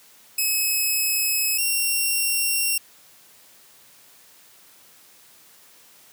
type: tone pair in turn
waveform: 5% pulse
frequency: 2567 / 2742 Hz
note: E7 / F7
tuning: -47 / -32 cents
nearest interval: minor second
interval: 115 cents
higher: second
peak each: -11 dBFS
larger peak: neither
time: 0.38-1.58 / 1.58-2.78 s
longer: neither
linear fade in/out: 5 ms
effects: white hiss -52 dBFS RMS until 6.12 s + high-pass 100 Hz 12 dB/octave